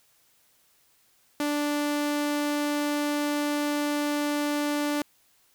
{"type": "tone", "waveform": "sawtooth", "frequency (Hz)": 293.2, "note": "D4", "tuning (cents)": -3, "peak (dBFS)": -21, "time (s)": [1.4, 5.02], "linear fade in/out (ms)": 2, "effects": ["white hiss -64 dBFS RMS until 5.54 s"]}